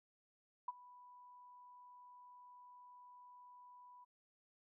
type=tone with ADSR envelope; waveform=sine; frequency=987.8 Hz; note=B5; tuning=in tune; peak=-36 dBFS; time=0.68-4.05 s; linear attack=5 ms; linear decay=28 ms; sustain=-21 dB; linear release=17 ms; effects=none